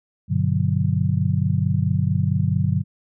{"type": "chord", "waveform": "sine", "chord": "G major seventh", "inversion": "none", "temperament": "just", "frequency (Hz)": [98, 122.5, 147, 183.75], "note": ["G2", "B2", "D3", "F#3"], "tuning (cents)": [0, -14, 2, -12], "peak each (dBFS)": [-22, -24, -22, -24], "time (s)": [0.28, 2.84], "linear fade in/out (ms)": 50, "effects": []}